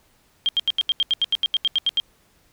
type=tone bursts; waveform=sine; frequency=3200 Hz; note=G7; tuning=35 cents sharp; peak=-16 dBFS; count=15; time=0.46-2 s; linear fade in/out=0 ms; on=28 ms; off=80 ms; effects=pink hiss -60 dBFS RMS until 2.52 s